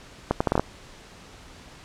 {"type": "accelerating click train", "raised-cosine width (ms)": 1, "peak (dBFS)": -6, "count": 7, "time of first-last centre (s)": [0.31, 0.596], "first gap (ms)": 95, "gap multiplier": 0.71, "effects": ["pink hiss -47 dBFS RMS until 1.84 s", "low-pass 7000 Hz 12 dB/octave"]}